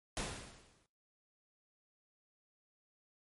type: noise with exponential decay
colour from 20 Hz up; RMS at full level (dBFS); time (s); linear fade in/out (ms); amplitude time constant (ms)
pink; -36; 0.17-0.86; 0; 150
effects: noise-tail reverb RT60 0.5 s tail -24 dB re dry + MP3 48 kbps